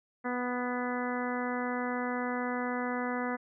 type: harmonic tone with a mistuned harmonic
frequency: 246.9 Hz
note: B3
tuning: in tune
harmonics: 1 / 2 / 3 / 4 / 5 / 6 / 7 / 8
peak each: -34 / -37 / -39 / -40 / -41 / -42 / -42 / -43 dBFS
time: 0.24-3.37 s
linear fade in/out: 20 ms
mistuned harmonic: 8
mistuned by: +23 cents
effects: none